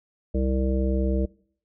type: harmonic tone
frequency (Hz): 65.4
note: C2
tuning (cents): 0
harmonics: 1 / 3 / 5 / 7 / 9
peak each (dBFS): -23 / -28 / -30 / -31 / -33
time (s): 0.34-1.26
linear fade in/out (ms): 10
effects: noise-tail reverb RT60 0.6 s tail -24 dB re dry